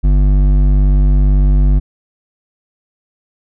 sine tone with hard clipping, 49 Hz, G1, in tune, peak -9 dBFS, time 0.03-1.8 s, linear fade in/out 20 ms, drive 10 dB, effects none

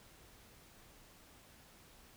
silence, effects pink hiss -61 dBFS RMS until 2.16 s

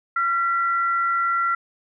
sine tone pair together, 1369 / 1970.1 Hz, F6 / B6, -35 / -5 cents, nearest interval tritone, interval 630 cents, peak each -19 / -29 dBFS, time 0.16-1.55 s, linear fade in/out 5 ms, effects none

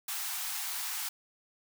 white high-pass noise, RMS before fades -36 dBFS, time 0.08-1.09 s, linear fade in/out 5 ms, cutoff 720 Hz, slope 96 dB/octave, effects none

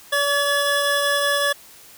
25% pulse tone pair together, 571.1 / 1708 Hz, D5 / G#6, -49 / +48 cents, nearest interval octave + perfect fifth, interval 1897 cents, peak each -17 dBFS, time 0.12-1.53 s, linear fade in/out 10 ms, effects white hiss -46 dBFS RMS until 1.97 s

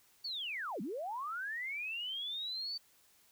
sine linear two-way sweep, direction down then up, 4600 to 174.8 to 4600 Hz, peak -37 dBFS, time 0.24-2.78 s, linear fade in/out 10 ms, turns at 0.81 s, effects white hiss -67 dBFS RMS until 3.31 s

